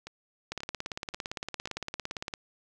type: two click trains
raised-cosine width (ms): 0.2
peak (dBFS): -24 / -17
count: 4 / 33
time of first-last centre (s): 0.07-1.674 / 0.52-2.338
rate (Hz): 1.87 / 17.6
effects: none